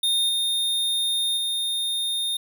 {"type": "tone with level steps", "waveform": "square", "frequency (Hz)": 3660, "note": "A#7", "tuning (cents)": -32, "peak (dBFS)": [-20, -22, -24], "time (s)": [0.03, 2.37], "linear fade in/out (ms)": 5, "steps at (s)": [0.29, 1.37], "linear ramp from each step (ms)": 2, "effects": []}